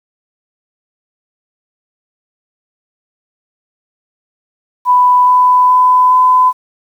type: tone with pitch steps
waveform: sine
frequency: 993 / 998.8 / 1004.5 / 1010.4 Hz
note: B5 / B5 / B5 / B5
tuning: +9 / +19 / +29 / +39 cents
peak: -5 dBFS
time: 4.85-6.53 s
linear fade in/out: 50 ms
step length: 420 ms
effects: 7-bit